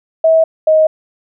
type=tone pair in turn; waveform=sine; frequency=646 / 627.6 Hz; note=E5 / D#5; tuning=-35 / +15 cents; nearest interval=minor second; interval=50 cents; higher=first; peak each=-6 dBFS; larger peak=neither; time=0.24-0.44 / 0.67-0.87 s; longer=neither; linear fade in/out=5 ms; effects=none